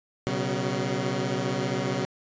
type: chord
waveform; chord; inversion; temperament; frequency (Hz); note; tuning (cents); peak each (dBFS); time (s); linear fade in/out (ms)
15% pulse; B suspended second; none; equal with one note detuned; 123.47 / 138.59 / 188.88; B2 / C#3 / F#3; 0 / 0 / +36; -24; 0.27-2.05; 0
effects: resampled to 16000 Hz